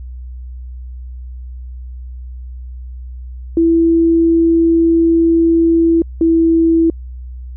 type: tone pair in turn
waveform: sine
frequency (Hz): 331.5 / 329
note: E4 / E4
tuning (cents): +10 / -3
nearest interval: unison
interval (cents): 13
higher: first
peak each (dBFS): -8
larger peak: neither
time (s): 3.57-6.02 / 6.21-6.9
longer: first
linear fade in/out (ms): 2
effects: added 62 Hz sine -26 dBFS peak until 7.56 s